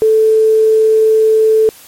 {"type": "tone with quantisation", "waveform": "sine", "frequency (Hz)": 438.6, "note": "A4", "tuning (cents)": -6, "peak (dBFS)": -6, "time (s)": [0.02, 1.69], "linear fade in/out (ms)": 0, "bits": 6, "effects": ["white hiss -39 dBFS RMS until 1.87 s", "MP3 64 kbps"]}